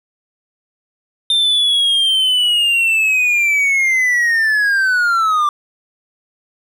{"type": "linear sweep", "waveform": "triangle", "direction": "down", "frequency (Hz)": [3608, 1169], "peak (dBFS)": -10, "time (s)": [1.3, 5.49], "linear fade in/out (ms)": 2, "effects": []}